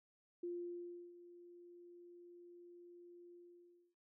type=tone with ADSR envelope; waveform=sine; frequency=349.2 Hz; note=F4; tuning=in tune; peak=-40 dBFS; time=0.43-3.95 s; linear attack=6 ms; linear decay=690 ms; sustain=-16 dB; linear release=610 ms; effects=none